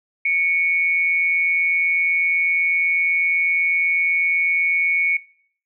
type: tone pair together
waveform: sine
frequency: 2220 / 2388 Hz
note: C#7 / D7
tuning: +2 / +28 cents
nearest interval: minor second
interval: 126 cents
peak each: -17 / -26 dBFS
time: 0.25-5.17 s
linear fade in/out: 5 ms
effects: noise-tail reverb RT60 0.6 s tail -22 dB re dry